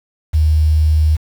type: tone with quantisation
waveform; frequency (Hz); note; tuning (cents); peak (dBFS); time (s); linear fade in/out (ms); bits
sine; 77.5; D#2; -6; -9; 0.33-1.17; 20; 6
effects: none